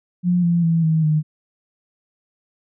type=tone with pitch steps; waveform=sine; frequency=177.5 / 171.26 / 165.23 / 159.42 / 153.81 Hz; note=F3 / F3 / E3 / D#3 / D#3; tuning=+28 / -34 / +4 / +42 / -20 cents; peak=-14 dBFS; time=0.23-1.23 s; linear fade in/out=50 ms; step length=200 ms; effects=none